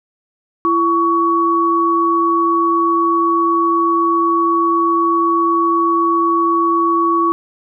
sine tone pair together, 336.5 / 1123 Hz, E4 / C#6, +36 / +22 cents, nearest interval octave + major sixth, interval 2086 cents, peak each -16 / -13 dBFS, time 0.65-7.32 s, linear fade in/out 0 ms, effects none

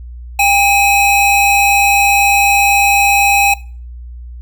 square tone pair together, 802 / 2546 Hz, G5 / D#7, +39 / +39 cents, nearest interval octave + minor sixth, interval 2000 cents, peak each -12 dBFS, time 0.39-3.54 s, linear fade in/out 5 ms, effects noise-tail reverb RT60 0.4 s tail -21 dB re dry + added 60 Hz sine -27 dBFS peak until 4.41 s

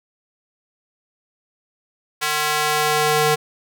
square tone with high-pass filter sweep, 151.7 Hz, D#3, 44 cents flat, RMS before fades -19 dBFS, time 2.21-3.36 s, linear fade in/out 20 ms, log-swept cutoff 1300 to 390 Hz, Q 0.82, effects none

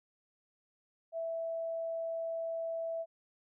sine tone, 659.3 Hz, E5, in tune, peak -34 dBFS, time 1.12-3.06 s, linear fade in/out 50 ms, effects none

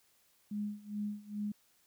sine tone with tremolo, 207.7 Hz, G#3, in tune, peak -33 dBFS, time 0.51-1.52 s, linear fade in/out 5 ms, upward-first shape sine, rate 2.4 Hz, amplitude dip 90%, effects white hiss -70 dBFS RMS until 1.86 s

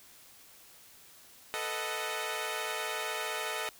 10% pulse chord, B dominant seventh, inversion third, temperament equal with one note detuned, 440 / 493.9 / 622.3 / 744.7 Hz, A4 / B4 / D#5 / F#5, 0 / 0 / 0 / +11 cents, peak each -29 / -34 / -29 / -34 dBFS, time 1.54-3.69 s, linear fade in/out 0 ms, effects white hiss -56 dBFS RMS until 3.79 s

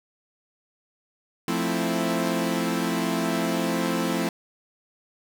sawtooth chord, F major seventh, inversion none, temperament equal, 174.61 / 220 / 261.6 / 329.6 Hz, F3 / A3 / C4 / E4, 0 / 0 / 0 / 0 cents, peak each -25 dBFS, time 1.48-4.29 s, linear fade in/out 2 ms, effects none

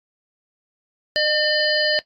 harmonic tone with a mistuned harmonic, 602 Hz, D5, 43 cents sharp, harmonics 1 / 3 / 5 / 7 / 8, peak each -22 / -23 / -25 / -23 / -23 dBFS, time 1.16-1.99 s, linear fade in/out 0 ms, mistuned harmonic 1, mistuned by +18 cents, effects noise-tail reverb RT60 0.1 s tail -17 dB re dry + AAC 64 kbps

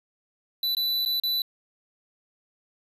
square tone with dropouts, 3979 Hz, B7, 12 cents sharp, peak -24 dBFS, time 0.63-1.42 s, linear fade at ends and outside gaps 2 ms, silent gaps 0.75-0.768 / 1.051-1.059 / 1.199-1.235 s, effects resampled to 32000 Hz

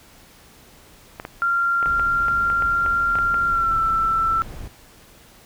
clicks, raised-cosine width 0.5 ms, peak -15 dBFS, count 12, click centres 1.199 / 1.251 / 1.828 / 1.859 / 1.996 / 2.283 / 2.501 / 2.623 / 2.862 / 3.155 / 3.187 / 3.343 s
sine tone with pitch glide, 1384 to 1334.5 Hz, F6 to E6, -16 to +21 cents, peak -17 dBFS, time 1.42-4.42 s, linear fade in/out 0 ms, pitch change -63 cents, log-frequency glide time 3.47-3.77 s
brown noise, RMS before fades -33 dBFS, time 1.86-4.68 s, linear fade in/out 5 ms
effects pink hiss -49 dBFS RMS until 5.45 s

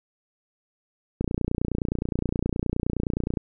click train, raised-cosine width 3 ms, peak -12 dBFS, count 65, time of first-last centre 1.21-3.372 s, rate 29.6 Hz, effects none

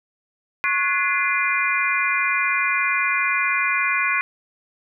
sine tone cluster, 1096 / 1469 / 1704 / 2056 / 2414 Hz, C#6 / F#6 / G#6 / C7 / D7, -20 / -13 / +44 / -31 / +47 cents, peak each -25 / -26 / -28 / -23 / -23 dBFS, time 0.64-4.21 s, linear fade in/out 0 ms, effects none

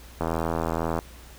click train, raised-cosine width 1 ms, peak -12 dBFS, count 65, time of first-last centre 0.21-0.99 s, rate 82.1 Hz, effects added 60 Hz sine -45 dBFS peak until 1.38 s + pink hiss -49 dBFS RMS until 1.38 s

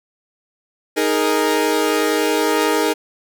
sawtooth chord, D# suspended fourth, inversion none, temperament equal, 311.1 / 415.3 / 466.2 Hz, D#4 / G#4 / A#4, 0 / 0 / 0 cents, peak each -16 dBFS, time 0.96-2.94 s, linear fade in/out 20 ms, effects none

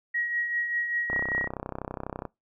sine tone with tremolo, 1900 Hz, A#6, 33 cents sharp, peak -24 dBFS, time 0.14-1.48 s, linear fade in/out 10 ms, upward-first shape triangle, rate 5.1 Hz, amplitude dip 55%
click train, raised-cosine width 1 ms, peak -19 dBFS, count 38, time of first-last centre 1.1-2.253 s, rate 32.1 Hz
effects noise-tail reverb RT60 0.2 s tail -24 dB re dry

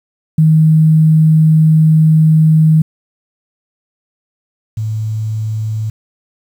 sine tone pair in turn, 157.5 / 109.22 Hz, D#3 / A2, +21 / -12 cents, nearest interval tritone, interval 633 cents, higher first, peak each -5 / -15 dBFS, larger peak first, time 0.38-2.82 / 4.77-5.9 s, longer first, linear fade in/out 5 ms, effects 7-bit

